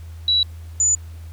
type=tone pair in turn; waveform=sine; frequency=3920 / 6985 Hz; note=B7 / A8; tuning=-14 / -14 cents; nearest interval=minor seventh; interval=1000 cents; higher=second; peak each=-14 dBFS; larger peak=neither; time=0.28-0.43 / 0.8-0.95 s; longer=neither; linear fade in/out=2 ms; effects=added 82 Hz sine -33 dBFS peak until 1.32 s + pink hiss -52 dBFS RMS until 1.32 s